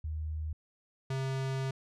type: tone pair in turn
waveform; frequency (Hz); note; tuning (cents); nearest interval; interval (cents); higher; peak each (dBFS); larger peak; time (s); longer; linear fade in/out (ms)
sine / square; 77.78 / 133.47; D#2 / C3; 0 / +35; major sixth; 935; second; -33 / -32; second; 0.04-0.53 / 1.1-1.71; second; 5
effects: low-pass 7000 Hz 12 dB/octave

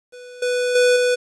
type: tone with level steps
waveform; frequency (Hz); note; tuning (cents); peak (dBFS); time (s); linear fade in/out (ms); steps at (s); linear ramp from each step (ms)
square; 494.3; B4; +1; -37 / -19 / -13 / -16; 0.12-1.16; 20; 0.42 / 0.75 / 0.96; 5
effects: resampled to 22050 Hz + 9-bit

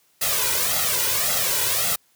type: noise with flanger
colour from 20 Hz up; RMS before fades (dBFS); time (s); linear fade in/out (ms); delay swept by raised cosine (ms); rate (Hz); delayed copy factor
white; -22; 0.21-1.96; 10; 1.5 to 2.07; 1.8; +0.85
effects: white hiss -62 dBFS RMS until 2.15 s + high-pass 80 Hz 12 dB/octave

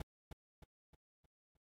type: noise with echo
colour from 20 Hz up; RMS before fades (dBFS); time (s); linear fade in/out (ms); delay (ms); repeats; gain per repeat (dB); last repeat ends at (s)
brown; -39; 0-0.02; 5; 310; 5; -7; 1.57
effects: AAC 64 kbps

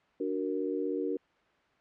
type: chord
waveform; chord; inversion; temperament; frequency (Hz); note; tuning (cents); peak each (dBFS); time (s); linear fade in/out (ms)
sine; D augmented; none; equal; 293.7 / 370 / 466.2; D4 / F#4 / A#4; 0 / 0 / 0; -34; 0.2-1.17; 5
effects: white hiss -66 dBFS RMS until 1.8 s + low-pass 2000 Hz 12 dB/octave

